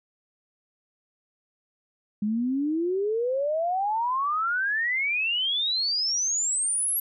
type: exponential sweep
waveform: sine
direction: up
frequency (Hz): 203.8 to 11660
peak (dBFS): -23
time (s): 2.22-7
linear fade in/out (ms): 5
effects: none